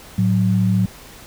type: tone pair together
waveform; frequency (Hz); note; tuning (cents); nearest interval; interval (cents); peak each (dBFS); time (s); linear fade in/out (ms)
sine; 110.09 / 185; A2 / F#3; +1 / 0; major sixth; 899; -17 / -16; 0.18-0.86; 5
effects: pink hiss -41 dBFS RMS until 1.26 s